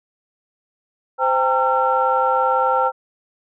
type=tone cluster; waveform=sine; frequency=517 / 795 / 913 / 1356 Hz; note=C5 / G5 / A#5 / E6; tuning=-21 / +24 / -36 / +49 cents; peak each=-20 dBFS; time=1.18-2.92 s; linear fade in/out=50 ms; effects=tanh soft clip ceiling -4 dBFS